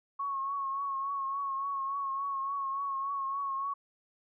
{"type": "tone with vibrato", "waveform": "sine", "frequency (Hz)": 1100, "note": "C#6", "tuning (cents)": -14, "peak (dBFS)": -31, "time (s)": [0.19, 3.74], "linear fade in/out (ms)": 10, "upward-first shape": "triangle", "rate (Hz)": 3.5, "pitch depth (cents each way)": 43, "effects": []}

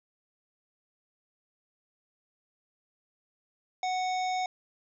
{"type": "harmonic tone with a mistuned harmonic", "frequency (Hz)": 740, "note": "F#5", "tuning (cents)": 0, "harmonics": [1, 3, 5, 7, 9], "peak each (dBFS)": [-28, -38, -42, -45, -47], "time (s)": [3.83, 4.46], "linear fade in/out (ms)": 2, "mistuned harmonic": 7, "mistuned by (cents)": 42, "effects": []}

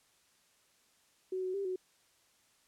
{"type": "tone with pitch steps", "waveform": "sine", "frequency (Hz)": [373.6, 370.9, 395.7, 370.1], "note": ["F#4", "F#4", "G4", "F#4"], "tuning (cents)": [17, 4, 16, 0], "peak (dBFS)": -33, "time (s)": [1.32, 1.76], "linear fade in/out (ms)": 5, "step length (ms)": 110, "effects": ["white hiss -69 dBFS RMS until 2.67 s", "low-pass 10000 Hz 12 dB/octave"]}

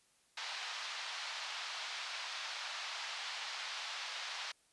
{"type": "band-pass noise", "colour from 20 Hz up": "white", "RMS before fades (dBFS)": -43, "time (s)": [0.37, 4.52], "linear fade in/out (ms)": 5, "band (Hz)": [740, 4800], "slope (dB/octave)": 24, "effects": ["white hiss -71 dBFS RMS until 4.72 s", "resampled to 24000 Hz"]}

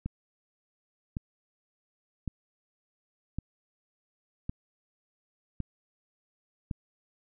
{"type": "click train", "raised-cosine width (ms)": 5, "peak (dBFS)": -20, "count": 7, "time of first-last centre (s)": [0.06, 6.712], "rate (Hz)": 0.902, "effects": []}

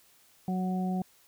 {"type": "harmonic tone", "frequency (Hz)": 185, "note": "F#3", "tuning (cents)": 0, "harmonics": [1, 2, 3, 4], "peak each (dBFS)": [-28, -41, -47, -37], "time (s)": [0.48, 1.02], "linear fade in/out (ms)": 2, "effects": ["white hiss -62 dBFS RMS until 1.27 s"]}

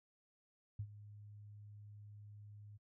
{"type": "tone with ADSR envelope", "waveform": "sine", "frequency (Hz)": 103.83, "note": "G#2", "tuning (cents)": 0, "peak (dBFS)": -38, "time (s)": [0.79, 2.78], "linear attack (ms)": 5, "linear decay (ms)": 67, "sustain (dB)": -15, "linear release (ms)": 20, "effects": ["noise-tail reverb RT60 0.1 s tail -21 dB re dry"]}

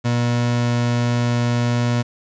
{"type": "tone", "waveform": "30% pulse", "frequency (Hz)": 120.1, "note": "B2", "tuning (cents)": -48, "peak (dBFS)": -14, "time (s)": [0.04, 2.03], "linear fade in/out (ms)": 20, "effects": ["resampled to 16000 Hz", "8-bit"]}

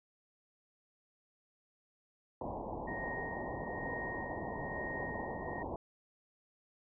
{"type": "low-pass noise", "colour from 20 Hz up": "white", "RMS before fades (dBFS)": -41, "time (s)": [2.41, 5.76], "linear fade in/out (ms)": 2, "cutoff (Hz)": 1000, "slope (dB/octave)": 96}
{"type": "tone with tremolo", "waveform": "sine", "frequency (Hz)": 1864.7, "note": "A#6", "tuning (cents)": 0, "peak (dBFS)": -40, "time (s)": [2.87, 5.63], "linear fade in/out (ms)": 10, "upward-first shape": "sine", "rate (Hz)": 1.1, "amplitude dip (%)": 65}
{"effects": []}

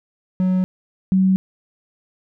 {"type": "tone pair in turn", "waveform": ["triangle", "sine"], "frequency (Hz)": [185, 189], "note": ["F#3", "F#3"], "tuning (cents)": [0, 37], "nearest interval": "unison", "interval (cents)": 37, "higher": "second", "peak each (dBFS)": [-13, -12], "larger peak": "second", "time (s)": [[0.4, 0.64], [1.12, 1.36]], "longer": "neither", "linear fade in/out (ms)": 0, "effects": []}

